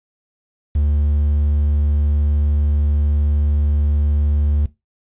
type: tone with quantisation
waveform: triangle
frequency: 73.42 Hz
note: D2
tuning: in tune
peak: -12 dBFS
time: 0.75-4.66 s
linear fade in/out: 5 ms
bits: 7
effects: noise-tail reverb RT60 0.2 s tail -17 dB re dry + resampled to 8000 Hz